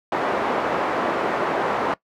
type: band-pass noise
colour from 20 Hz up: pink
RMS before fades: -23 dBFS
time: 0.12-1.94 s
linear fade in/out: 2 ms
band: 420 to 1200 Hz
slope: 12 dB/octave
effects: noise-tail reverb RT60 0.1 s tail -20 dB re dry